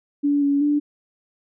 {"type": "tone with pitch steps", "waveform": "sine", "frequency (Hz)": [287.3, 282.7, 292.8], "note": ["D4", "C#4", "D4"], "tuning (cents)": [-38, 34, -5], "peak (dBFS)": -16, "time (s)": [0.23, 0.8], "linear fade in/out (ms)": 20, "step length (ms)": 190, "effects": []}